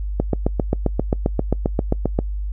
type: click train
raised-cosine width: 2 ms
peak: -4 dBFS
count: 16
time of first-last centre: 0.2-2.189 s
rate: 7.54 Hz
effects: noise-tail reverb RT60 0.1 s tail -25 dB re dry + added 50 Hz sine -22 dBFS peak until 2.52 s